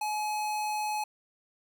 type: tone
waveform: square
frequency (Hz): 848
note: G#5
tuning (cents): +36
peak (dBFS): -30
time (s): 0.01-1.04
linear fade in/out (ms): 5
effects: none